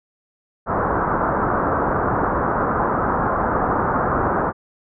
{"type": "low-pass noise", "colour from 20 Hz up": "white", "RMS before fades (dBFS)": -20, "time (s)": [0.66, 4.53], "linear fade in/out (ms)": 50, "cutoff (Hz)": 1400, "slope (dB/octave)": 48, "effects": []}